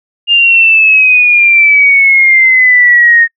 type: exponential sweep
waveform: sine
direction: down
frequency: 2825 to 1843 Hz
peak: -3 dBFS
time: 0.27-3.28 s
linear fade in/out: 50 ms
effects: noise-tail reverb RT60 0.1 s tail -24 dB re dry